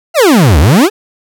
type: exponential two-way sweep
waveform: 40% pulse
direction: down then up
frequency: 719 to 66.7 to 452.7 Hz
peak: -3 dBFS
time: 0.14-0.9 s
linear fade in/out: 50 ms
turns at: 0.59 s
effects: none